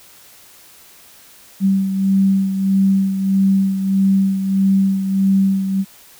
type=beating tone pair; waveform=sine; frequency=193.5 / 195.1 Hz; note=G3 / G3; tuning=-22 / -8 cents; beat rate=1.6 Hz; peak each=-13 / -21 dBFS; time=1.6-5.85 s; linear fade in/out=50 ms; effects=white hiss -45 dBFS RMS until 6.19 s